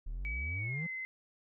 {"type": "exponential sweep", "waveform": "triangle", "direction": "up", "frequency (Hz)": [34.48, 174.61], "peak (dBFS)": -34, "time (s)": [0.06, 0.87], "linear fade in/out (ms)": 10}
{"type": "tone with pitch glide", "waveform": "sine", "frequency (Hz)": [2280, 2055], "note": ["C#7", "C7"], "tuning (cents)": [48, -32], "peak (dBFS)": -37, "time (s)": [0.25, 1.05], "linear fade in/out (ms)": 0, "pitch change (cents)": -180, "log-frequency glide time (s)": [0.56, 0.86]}
{"effects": []}